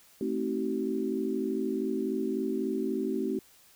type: chord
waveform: sine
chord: A diminished seventh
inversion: none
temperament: just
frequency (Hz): 220 / 264 / 316.8 / 380.2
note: A3 / C4 / Eb4 / Gb4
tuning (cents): 0 / +16 / +31 / +47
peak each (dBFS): -34 / -33 / -35 / -32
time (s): 0.21-3.39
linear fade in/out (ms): 2
effects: white hiss -59 dBFS RMS until 3.75 s